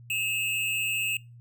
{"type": "tone pair together", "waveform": "square", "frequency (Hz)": [2593, 2792], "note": ["E7", "F7"], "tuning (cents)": [-29, -1], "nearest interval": "minor second", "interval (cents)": 128, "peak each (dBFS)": [-29, -31], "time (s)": [0.1, 1.17], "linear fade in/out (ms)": 2, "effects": ["noise-tail reverb RT60 0.3 s tail -25 dB re dry", "added 119 Hz sine -46 dBFS peak until 1.4 s"]}